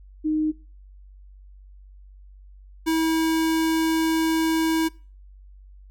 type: tone pair in turn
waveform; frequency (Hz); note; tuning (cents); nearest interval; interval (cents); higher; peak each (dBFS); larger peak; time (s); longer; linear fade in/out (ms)
sine / square; 309.2 / 322.5; D#4 / E4; -11 / -38; minor second; 73; second; -20; neither; 0.24-0.52 / 2.86-4.89; second; 20
effects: noise-tail reverb RT60 0.4 s tail -25 dB re dry + added 48 Hz sine -44 dBFS peak until 5.9 s